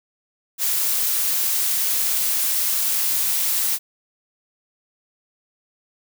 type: noise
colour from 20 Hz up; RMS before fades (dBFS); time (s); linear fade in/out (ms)
blue; -21; 0.58-3.79; 50
effects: none